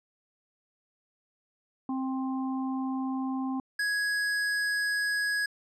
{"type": "harmonic tone", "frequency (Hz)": 263.1, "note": "C4", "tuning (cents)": 10, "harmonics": [1, 3, 4], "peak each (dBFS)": [-29, -39, -41], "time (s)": [1.89, 3.6], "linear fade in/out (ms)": 2}
{"type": "tone", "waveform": "square", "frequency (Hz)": 1666, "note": "G#6", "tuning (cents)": 5, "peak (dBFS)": -27, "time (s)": [3.79, 5.46], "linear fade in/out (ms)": 5}
{"effects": ["low-pass 9000 Hz 12 dB/octave"]}